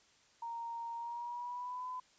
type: tone with pitch glide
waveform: sine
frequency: 930 to 1008.3 Hz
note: A#5 to B5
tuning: -4 to +36 cents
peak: -39 dBFS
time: 0.42-2 s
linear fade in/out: 5 ms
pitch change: +140 cents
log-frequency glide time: 0.95-1.88 s
effects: white hiss -67 dBFS RMS until 2.18 s + resampled to 16000 Hz